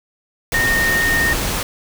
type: tone in noise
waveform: sine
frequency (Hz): 1841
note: A#6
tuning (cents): -22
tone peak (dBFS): -15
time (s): 0.54-1.33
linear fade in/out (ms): 2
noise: pink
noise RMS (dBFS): -21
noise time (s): 0.52-1.63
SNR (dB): +3
effects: none